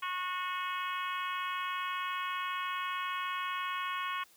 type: harmonic tone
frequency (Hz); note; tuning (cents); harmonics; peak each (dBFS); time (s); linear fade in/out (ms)
365.3; F#4; -22; 3 / 4 / 5 / 6 / 7 / 8 / 9; -35 / -42 / -44 / -44 / -43 / -46 / -47; 0.02-4.24; 10
effects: white hiss -62 dBFS RMS until 4.36 s